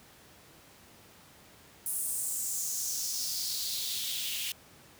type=noise with high-pass filter sweep; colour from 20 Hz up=white; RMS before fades=-34 dBFS; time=1.86-4.52 s; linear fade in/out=2 ms; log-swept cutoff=9900 to 2800 Hz; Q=3.4; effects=pink hiss -56 dBFS RMS until 4.99 s + high-pass 80 Hz 12 dB/octave